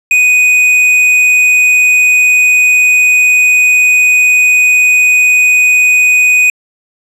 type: tone with tanh clipping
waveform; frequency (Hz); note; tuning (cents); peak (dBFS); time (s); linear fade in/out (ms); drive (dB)
sine; 2489; D#7; 0; -6; 0.11-6.5; 2; 8
effects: resampled to 32000 Hz